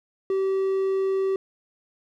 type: tone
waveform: triangle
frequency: 385.1 Hz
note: G4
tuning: 31 cents flat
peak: -19 dBFS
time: 0.3-1.36 s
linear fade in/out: 2 ms
effects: none